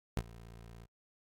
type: tone with ADSR envelope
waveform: 20% pulse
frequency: 57.2 Hz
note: A#1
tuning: 32 cents flat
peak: -23 dBFS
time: 0.17-0.87 s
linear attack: 3 ms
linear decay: 45 ms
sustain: -22 dB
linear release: 39 ms
effects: AAC 64 kbps